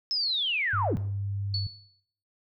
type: linear sweep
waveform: sine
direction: down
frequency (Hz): 5274 to 73.42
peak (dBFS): -25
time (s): 0.11-0.97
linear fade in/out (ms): 0
type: tone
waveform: sine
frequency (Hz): 99.7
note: G2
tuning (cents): +30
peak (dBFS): -28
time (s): 0.73-1.67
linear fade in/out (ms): 5
type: tone with exponential decay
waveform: sine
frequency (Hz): 4435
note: C#8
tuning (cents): 0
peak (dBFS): -26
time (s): 1.54-2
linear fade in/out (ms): 2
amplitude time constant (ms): 100
effects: noise-tail reverb RT60 0.6 s tail -18 dB re dry